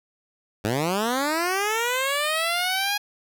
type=linear sweep; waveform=10% pulse; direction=up; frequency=98 to 830.6 Hz; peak=-14 dBFS; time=0.64-2.98 s; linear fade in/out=10 ms; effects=none